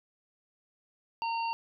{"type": "harmonic tone", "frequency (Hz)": 918, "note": "A#5", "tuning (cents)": -27, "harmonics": [1, 3, 5], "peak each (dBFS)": [-30, -39, -44], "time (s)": [1.22, 1.53], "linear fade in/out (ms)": 0, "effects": []}